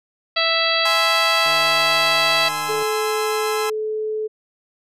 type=harmonic tone; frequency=659.3 Hz; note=E5; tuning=in tune; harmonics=1 / 2 / 3 / 4 / 5 / 6 / 7; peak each=-24 / -24 / -24 / -24 / -24 / -24 / -24 dBFS; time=0.36-2.49 s; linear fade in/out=10 ms
type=chord; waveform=sawtooth; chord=Ab augmented; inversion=none; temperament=equal with one note detuned; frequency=830.6 / 1036.3 / 1318.5 Hz; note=Ab5 / C6 / E6; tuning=0 / -17 / 0 cents; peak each=-23 dBFS; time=0.85-3.7 s; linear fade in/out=5 ms
type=click train; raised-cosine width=1 ms; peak=-24 dBFS; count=210; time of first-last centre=1.46-2.826 s; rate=153 Hz
type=tone; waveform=sine; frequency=432.1 Hz; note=A4; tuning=31 cents flat; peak=-21 dBFS; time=2.68-4.28 s; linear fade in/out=20 ms
effects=resampled to 32000 Hz